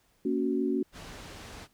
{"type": "chord", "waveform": "sine", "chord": "F# major", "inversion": "first", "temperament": "just", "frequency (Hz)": [231.2, 277.5, 370], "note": ["A#3", "C#4", "F#4"], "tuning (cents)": [-14, 2, 0], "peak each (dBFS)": [-31, -29, -30], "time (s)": [0.25, 0.83], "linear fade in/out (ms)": 5}
{"type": "low-pass noise", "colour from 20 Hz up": "pink", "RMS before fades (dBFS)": -45, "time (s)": [0.92, 1.68], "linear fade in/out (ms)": 50, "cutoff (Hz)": 6800, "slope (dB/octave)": 12}
{"effects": ["pink hiss -68 dBFS RMS until 1.73 s"]}